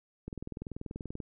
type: click train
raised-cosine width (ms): 3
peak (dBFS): -26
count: 20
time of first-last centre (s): 0.28-1.202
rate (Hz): 20.6
effects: none